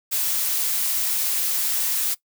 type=noise; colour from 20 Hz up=blue; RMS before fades=-23 dBFS; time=0.11-2.15 s; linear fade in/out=20 ms; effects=noise-tail reverb RT60 0.1 s tail -19 dB re dry